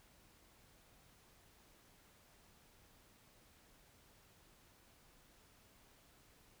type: silence
effects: pink hiss -67 dBFS RMS until 6.6 s